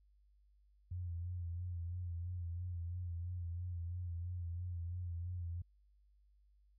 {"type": "tone with vibrato", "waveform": "sine", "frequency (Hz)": 87.31, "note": "F2", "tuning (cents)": 0, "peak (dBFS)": -39, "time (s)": [0.91, 5.62], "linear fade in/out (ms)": 5, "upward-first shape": "sine", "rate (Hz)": 3, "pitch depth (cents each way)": 54, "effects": ["added 50 Hz sine -66 dBFS peak until 6.78 s"]}